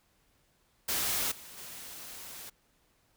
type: noise with level steps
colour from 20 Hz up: white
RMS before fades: -31 / -49 / -45 dBFS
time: 0.88-2.5 s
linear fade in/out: 10 ms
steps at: 1.31 / 1.57 s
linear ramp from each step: 10 ms
effects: pink hiss -70 dBFS RMS until 3.16 s